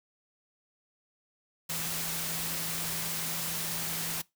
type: tone in noise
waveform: sine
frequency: 164.81 Hz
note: E3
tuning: in tune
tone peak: -43 dBFS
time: 1.69-4.22 s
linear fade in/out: 10 ms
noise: white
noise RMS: -34 dBFS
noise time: 1.69-4.22 s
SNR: -12 dB
effects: noise-tail reverb RT60 0.2 s tail -22 dB re dry